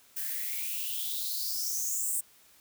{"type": "noise with high-pass filter sweep", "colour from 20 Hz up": "violet", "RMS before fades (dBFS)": -33, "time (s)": [0.16, 2.21], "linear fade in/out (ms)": 10, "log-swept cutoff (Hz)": [1600, 8700], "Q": 7.3, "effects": ["white hiss -60 dBFS RMS until 2.6 s"]}